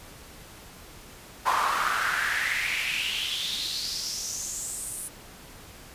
brown noise with high-pass filter sweep, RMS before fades -29 dBFS, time 1.45-5.09 s, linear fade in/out 20 ms, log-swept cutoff 980 to 10000 Hz, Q 5.1, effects pink hiss -47 dBFS RMS until 5.94 s + resampled to 32000 Hz

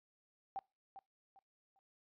sine tone with echo, 779 Hz, G5, 11 cents flat, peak -38 dBFS, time 0.56-0.59 s, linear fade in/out 0 ms, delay 400 ms, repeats 3, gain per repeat -11 dB, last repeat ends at 1.79 s, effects noise-tail reverb RT60 0.3 s tail -26 dB re dry + resampled to 11025 Hz

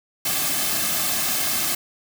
white noise with comb filter, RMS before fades -23 dBFS, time 0.25-1.75 s, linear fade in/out 5 ms, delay 2.1 ms, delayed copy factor -0.65, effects none

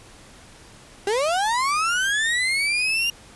35% pulse linear sweep, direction up, 385.4 to 2828 Hz, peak -18 dBFS, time 1.07-3.1 s, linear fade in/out 2 ms, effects pink hiss -47 dBFS RMS until 3.35 s + resampled to 24000 Hz

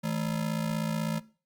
square ring-modulated tone, 189.6 Hz, F#3, 43 cents sharp, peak -26 dBFS, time 0.03-1.2 s, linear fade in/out 20 ms, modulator 28.1 Hz, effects noise-tail reverb RT60 0.4 s tail -20 dB re dry + Opus 48 kbps

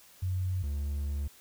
sine / triangle tone pair in turn, 92.5 / 71.72 Hz, F#2 / D2, 0 / -40 cents, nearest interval major third, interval 440 cents, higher first, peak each -28 dBFS, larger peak neither, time 0.22-0.63 / 0.63-1.28 s, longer second, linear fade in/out 10 ms, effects white hiss -57 dBFS RMS until 1.4 s

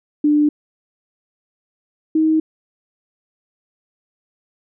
sine tone pair in turn, 297.1 / 315.5 Hz, D4 / D#4, +20 / +24 cents, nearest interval minor second, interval 104 cents, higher second, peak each -11 / -12 dBFS, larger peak first, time 0.24-0.49 / 2.15-2.4 s, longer neither, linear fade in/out 5 ms, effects none

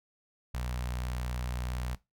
sawtooth tone with notch filter, 61.5 Hz, B1, 7 cents flat, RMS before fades -35 dBFS, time 0.54-1.95 s, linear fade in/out 5 ms, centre 340 Hz, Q 0.74, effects noise-tail reverb RT60 0.2 s tail -18 dB re dry

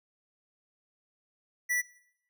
square tone, 1961 Hz, B6, 13 cents flat, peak -27 dBFS, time 1.69-1.82 s, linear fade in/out 20 ms, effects noise-tail reverb RT60 0.7 s tail -18 dB re dry

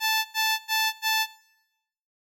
10% pulse tone bursts, 878 Hz, A5, 4 cents flat, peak -13 dBFS, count 4, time 0-1.267 s, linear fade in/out 50 ms, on 250 ms, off 89 ms, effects noise-tail reverb RT60 0.9 s tail -21 dB re dry + MP3 64 kbps

